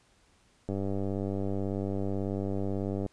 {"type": "click train", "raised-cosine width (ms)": 2, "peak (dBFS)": -20, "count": 234, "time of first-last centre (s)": [0.69, 3.063], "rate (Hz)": 98.2, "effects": ["pink hiss -65 dBFS RMS until 3.12 s", "resampled to 22050 Hz"]}